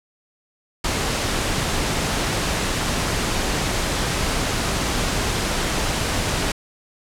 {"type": "noise", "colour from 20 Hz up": "pink", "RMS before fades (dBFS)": -22, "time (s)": [0.84, 6.52], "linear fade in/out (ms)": 5, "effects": ["low-pass 9000 Hz 12 dB/octave"]}